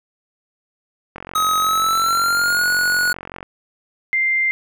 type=click train; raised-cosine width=0.5 ms; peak=-16 dBFS; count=104; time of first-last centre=1.16-3.429 s; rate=45.4 Hz
type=tone with pitch glide; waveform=square; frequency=1269 to 1457.7 Hz; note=D#6 to F#6; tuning=+34 to -26 cents; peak=-16 dBFS; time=1.35-3.13 s; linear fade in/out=5 ms; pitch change=+240 cents; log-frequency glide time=1.6-2.68 s
type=tone; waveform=sine; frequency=2093 Hz; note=C7; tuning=in tune; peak=-15 dBFS; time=4.13-4.51 s; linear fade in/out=0 ms
effects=none